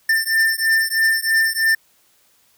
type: beating tone pair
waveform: square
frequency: 1789 / 1792.1 Hz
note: A6 / A6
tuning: +28 / +31 cents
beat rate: 3.1 Hz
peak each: -19 dBFS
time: 0.09-1.75 s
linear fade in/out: 5 ms
effects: white hiss -58 dBFS RMS until 2.57 s

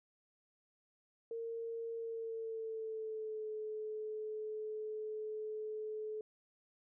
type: tone with pitch glide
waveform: sine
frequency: 458.8 to 430.6 Hz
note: A#4 to A4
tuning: -28 to -37 cents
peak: -39 dBFS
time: 1.31-6.21 s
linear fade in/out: 2 ms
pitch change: -109 cents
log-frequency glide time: 1.94-3.49 s
effects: none

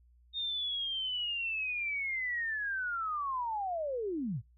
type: linear sweep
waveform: sine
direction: down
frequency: 3697 to 92.5 Hz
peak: -32 dBFS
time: 0.33-4.42 s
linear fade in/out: 50 ms
effects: noise-tail reverb RT60 0.2 s tail -23 dB re dry + added 60 Hz sine -60 dBFS peak until 4.57 s

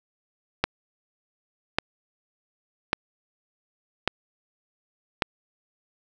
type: click train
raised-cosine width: 0.3 ms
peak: -4 dBFS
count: 5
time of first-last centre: 0.64-5.222 s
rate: 0.873 Hz
effects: none

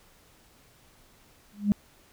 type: tone with exponential growth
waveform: sine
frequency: 205.1 Hz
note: G#3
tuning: 21 cents flat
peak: -14 dBFS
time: 1.53-1.72 s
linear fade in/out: 0 ms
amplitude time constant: 40 ms
effects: tanh soft clip ceiling -13 dBFS + pink hiss -59 dBFS RMS until 2.12 s

